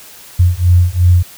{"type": "beating tone pair", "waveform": "sine", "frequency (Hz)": [87.31, 90.11], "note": ["F2", "F#2"], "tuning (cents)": [0, -45], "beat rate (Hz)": 2.8, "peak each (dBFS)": -10, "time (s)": [0.39, 1.23], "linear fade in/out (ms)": 10, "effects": ["white hiss -37 dBFS RMS until 1.37 s"]}